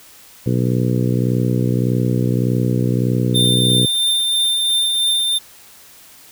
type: harmonic tone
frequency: 61.7 Hz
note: B1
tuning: 1 cent flat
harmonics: 2 / 3 / 4 / 5 / 6 / 7 / 8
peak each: -17 / -21 / -23 / -25 / -27 / -28 / -29 dBFS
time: 0.46-3.86 s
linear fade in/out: 5 ms
type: tone with tremolo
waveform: square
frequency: 3596 Hz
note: A7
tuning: 37 cents sharp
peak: -14 dBFS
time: 3.34-5.39 s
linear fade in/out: 20 ms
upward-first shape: triangle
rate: 3 Hz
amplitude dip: 30%
effects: white hiss -44 dBFS RMS until 6.31 s

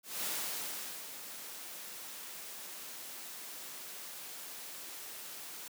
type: noise with ADSR envelope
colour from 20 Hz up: white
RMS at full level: -36 dBFS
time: 0.03-5.68 s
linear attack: 200 ms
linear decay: 820 ms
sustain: -10 dB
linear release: 3 ms
effects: high-pass 200 Hz 12 dB/octave

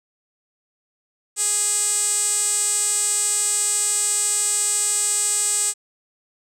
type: tone with band-pass filter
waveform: sawtooth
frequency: 414 Hz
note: G#4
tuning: 5 cents flat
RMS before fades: -21 dBFS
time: 1.36-5.74 s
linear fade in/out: 50 ms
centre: 8100 Hz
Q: 8.3
effects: none

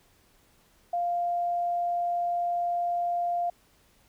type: tone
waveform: sine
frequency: 698 Hz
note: F5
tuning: 1 cent flat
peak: -25 dBFS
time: 0.93-3.5 s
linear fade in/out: 5 ms
effects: pink hiss -63 dBFS RMS until 4.08 s

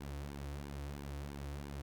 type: tone with flanger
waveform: sawtooth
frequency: 71 Hz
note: C#2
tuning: 42 cents sharp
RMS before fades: -44 dBFS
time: 0-1.82 s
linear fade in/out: 10 ms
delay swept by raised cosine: 1.5 to 5.1 ms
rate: 3 Hz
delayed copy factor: -0.75
effects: none

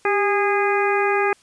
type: harmonic tone with a mistuned harmonic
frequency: 410 Hz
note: G#4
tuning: 22 cents flat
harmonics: 1 / 2 / 3 / 4 / 5 / 6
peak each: -20 / -23 / -25 / -26 / -27 / -28 dBFS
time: 0.05-1.33 s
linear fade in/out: 2 ms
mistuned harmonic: 1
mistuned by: -55 cents
effects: white hiss -55 dBFS RMS until 1.42 s + resampled to 22050 Hz

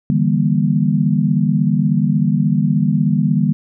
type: chord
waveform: sine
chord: E half-diminished seventh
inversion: third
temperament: just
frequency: 148.33 / 164.81 / 197.78 / 237.3 Hz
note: D3 / E3 / G3 / Bb3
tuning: +18 / 0 / +16 / +31 cents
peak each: -17 / -19 / -17 / -19 dBFS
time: 0.1-3.53 s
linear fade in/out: 0 ms
effects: none

